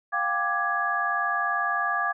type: tone cluster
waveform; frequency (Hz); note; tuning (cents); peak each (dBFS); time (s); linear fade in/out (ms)
sine; 704 / 784 / 1178 / 1667; F5 / G5 / D6 / G#6; +14 / 0 / +5 / +6; -31 / -32 / -27 / -27; 0.12-2.13; 20
effects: none